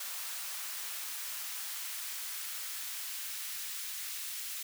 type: noise with high-pass filter sweep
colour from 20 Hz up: white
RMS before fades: -40 dBFS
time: 0-4.63 s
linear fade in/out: 5 ms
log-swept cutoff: 920 to 1900 Hz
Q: 0.77
effects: none